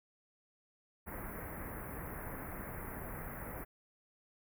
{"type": "band-stop noise", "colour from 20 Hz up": "pink", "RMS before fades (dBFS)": -44, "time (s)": [1.06, 3.65], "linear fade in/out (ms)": 20, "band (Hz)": [2100, 11000], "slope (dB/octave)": 48, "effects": []}